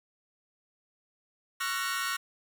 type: chord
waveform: sawtooth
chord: Gb major seventh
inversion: second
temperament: equal with one note detuned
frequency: 1108.7 / 1361.1 / 1480 / 1864.7 Hz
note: Db6 / F6 / Gb6 / Bb6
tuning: 0 / -45 / 0 / 0 cents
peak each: -32 dBFS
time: 1.6-2.17 s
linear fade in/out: 10 ms
effects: none